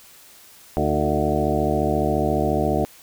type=harmonic tone with a mistuned harmonic; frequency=74.4 Hz; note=D2; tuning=23 cents sharp; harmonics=1 / 2 / 3 / 4 / 5 / 6 / 8 / 9 / 10; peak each=-27 / -27 / -27 / -27 / -27 / -27 / -27 / -27 / -27 dBFS; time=0.77-2.85 s; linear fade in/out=0 ms; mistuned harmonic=4; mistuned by=+49 cents; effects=white hiss -48 dBFS RMS until 3.02 s